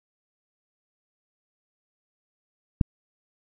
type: click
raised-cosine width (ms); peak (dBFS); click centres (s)
5; -6; 2.812
effects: none